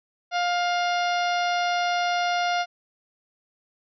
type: harmonic tone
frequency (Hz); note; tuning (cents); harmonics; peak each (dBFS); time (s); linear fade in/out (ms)
705; F5; +16; 1 / 2 / 3 / 4 / 5 / 6 / 7 / 8; -23 / -29 / -33 / -35 / -37 / -39 / -40 / -41; 0.31-2.66; 50
effects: none